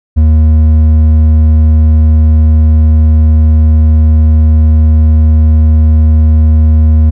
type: tone with hard clipping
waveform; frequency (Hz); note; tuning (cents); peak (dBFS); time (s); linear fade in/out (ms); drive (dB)
sine; 77.78; D#2; 0; -4; 0.16-7.11; 20; 5
effects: none